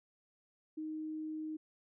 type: tone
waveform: sine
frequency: 311.6 Hz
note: D#4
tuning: 3 cents sharp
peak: -38 dBFS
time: 0.77-1.57 s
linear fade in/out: 10 ms
effects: none